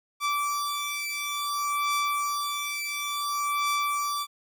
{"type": "beating tone pair", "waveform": "sawtooth", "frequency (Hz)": [1162, 1162.57], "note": ["D6", "D6"], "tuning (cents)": [-19, -18], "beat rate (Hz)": 0.57, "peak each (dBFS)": -26, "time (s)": [0.2, 4.27], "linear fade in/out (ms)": 50, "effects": []}